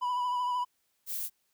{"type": "tone with vibrato", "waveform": "triangle", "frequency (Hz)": 987.8, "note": "B5", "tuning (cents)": 0, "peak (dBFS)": -26, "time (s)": [0.01, 0.65], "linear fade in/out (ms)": 20, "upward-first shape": "triangle", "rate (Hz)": 13, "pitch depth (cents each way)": 33}
{"type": "noise", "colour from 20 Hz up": "violet", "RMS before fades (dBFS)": -35, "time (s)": [1.06, 1.3], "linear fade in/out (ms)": 50}
{"effects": ["white hiss -75 dBFS RMS until 1.53 s"]}